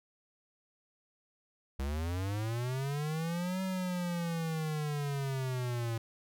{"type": "linear two-way sweep", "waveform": "square", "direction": "up then down", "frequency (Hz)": [65.5, 190, 113.2], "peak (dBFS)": -33, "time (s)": [1.79, 5.98], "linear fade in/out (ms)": 5, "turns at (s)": 3.62, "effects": []}